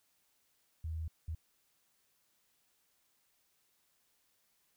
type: tone bursts at uneven times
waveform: sine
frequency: 80.2 Hz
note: E2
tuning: 47 cents flat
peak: -36 dBFS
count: 2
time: 0.84-1.08 / 1.28-1.35 s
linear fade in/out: 5 ms
effects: white hiss -75 dBFS RMS until 4.76 s